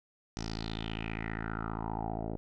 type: tone with low-pass filter sweep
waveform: 10% pulse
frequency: 55 Hz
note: A1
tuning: in tune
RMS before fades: -37 dBFS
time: 0.37-2.37 s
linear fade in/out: 0 ms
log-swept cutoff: 5800 to 540 Hz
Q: 5.1
effects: none